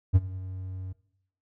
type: tone with ADSR envelope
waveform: triangle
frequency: 93.5 Hz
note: F#2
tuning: 19 cents sharp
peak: -11 dBFS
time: 0.13-0.93 s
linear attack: 29 ms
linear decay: 35 ms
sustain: -21 dB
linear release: 11 ms
effects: noise-tail reverb RT60 0.7 s tail -19 dB re dry